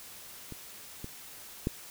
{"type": "clicks", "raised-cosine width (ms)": 3, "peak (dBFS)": [-28, -26, -15], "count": 3, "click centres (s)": [0.523, 1.044, 1.671], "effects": ["white hiss -48 dBFS RMS until 1.9 s"]}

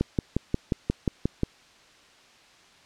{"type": "click train", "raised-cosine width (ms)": 3, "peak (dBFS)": -10, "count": 9, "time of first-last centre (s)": [0.01, 1.433], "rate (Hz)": 5.62, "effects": ["white hiss -55 dBFS RMS until 2.85 s", "low-pass 5000 Hz 12 dB/octave"]}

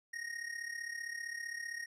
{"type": "tone with amplitude modulation", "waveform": "square", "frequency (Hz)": 1867, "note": "A#6", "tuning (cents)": 2, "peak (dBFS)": -37, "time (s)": [0.13, 1.86], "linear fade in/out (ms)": 10, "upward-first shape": "sine", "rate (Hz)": 35.4, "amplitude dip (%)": 75, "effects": ["low-pass 9000 Hz 12 dB/octave"]}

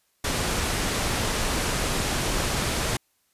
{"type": "low-pass noise", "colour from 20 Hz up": "pink", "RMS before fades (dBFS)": -26, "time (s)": [0.24, 2.97], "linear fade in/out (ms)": 5, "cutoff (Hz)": 11000, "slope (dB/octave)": 24, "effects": ["white hiss -69 dBFS RMS until 3.33 s", "resampled to 32000 Hz"]}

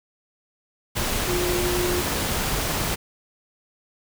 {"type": "tone in noise", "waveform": "sine", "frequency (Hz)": 355.9, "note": "F4", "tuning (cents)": 33, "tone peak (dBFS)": -24, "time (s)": [1.27, 2.02], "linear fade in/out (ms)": 20, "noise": "pink", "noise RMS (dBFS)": -25, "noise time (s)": [0.95, 2.96], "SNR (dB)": -2, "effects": []}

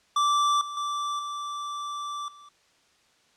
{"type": "tone with level steps", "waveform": "square", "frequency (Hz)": 1168, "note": "D6", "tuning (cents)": -10, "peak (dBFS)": [-21, -34, -28, -32, -48], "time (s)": [0.16, 2.49], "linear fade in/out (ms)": 5, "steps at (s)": [0.61, 0.77, 1.19, 2.28], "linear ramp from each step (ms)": 2, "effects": ["white hiss -63 dBFS RMS until 3.36 s", "low-pass 6000 Hz 12 dB/octave"]}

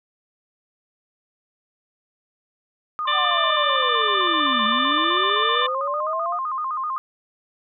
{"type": "tone with vibrato", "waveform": "sine", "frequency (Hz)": 1140, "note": "C#6", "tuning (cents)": 48, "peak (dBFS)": -23, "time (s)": [2.99, 6.98], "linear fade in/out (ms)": 0, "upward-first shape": "square", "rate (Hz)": 7.8, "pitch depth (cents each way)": 130}
{"type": "harmonic tone", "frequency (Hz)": 593, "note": "D5", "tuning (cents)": 17, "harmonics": [1, 2, 3, 4, 5, 6], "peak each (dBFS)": [-33, -23, -26, -32, -29, -24], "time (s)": [3.07, 5.67], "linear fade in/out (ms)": 10}
{"type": "linear two-way sweep", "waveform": "sine", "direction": "down then up", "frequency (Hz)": [769, 212.8, 719], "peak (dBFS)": -26, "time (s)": [3.12, 6.4], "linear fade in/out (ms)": 50, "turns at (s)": 4.65}
{"effects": []}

